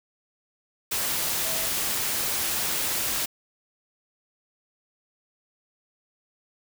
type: tone in noise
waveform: sine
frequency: 650 Hz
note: E5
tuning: 24 cents flat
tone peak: -38 dBFS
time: 1.44-1.66 s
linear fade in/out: 10 ms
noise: white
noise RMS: -27 dBFS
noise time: 0.91-3.26 s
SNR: -14 dB
effects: none